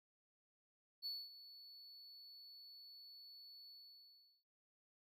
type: tone with ADSR envelope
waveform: triangle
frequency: 4435 Hz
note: C#8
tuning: in tune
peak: -40 dBFS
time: 1.02-4.44 s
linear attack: 39 ms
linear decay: 230 ms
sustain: -15 dB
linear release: 750 ms
effects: none